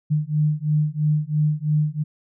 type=beating tone pair; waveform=sine; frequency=150 / 153 Hz; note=D3 / D#3; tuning=+37 / -29 cents; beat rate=3 Hz; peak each=-21 / -21 dBFS; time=0.1-2.04 s; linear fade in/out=20 ms; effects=none